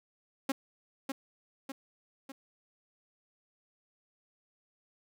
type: tone with echo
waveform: sawtooth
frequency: 270.4 Hz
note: C#4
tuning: 43 cents flat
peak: -24 dBFS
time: 0.49-0.52 s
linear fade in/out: 5 ms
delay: 600 ms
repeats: 3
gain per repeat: -5 dB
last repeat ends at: 2.32 s
effects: none